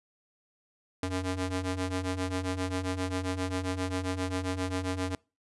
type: ring-modulated tone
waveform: sawtooth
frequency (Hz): 184.7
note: F#3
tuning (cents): -3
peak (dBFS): -23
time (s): 1.03-5.15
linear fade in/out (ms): 0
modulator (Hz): 96.1
effects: noise-tail reverb RT60 0.3 s tail -25 dB re dry + resampled to 24000 Hz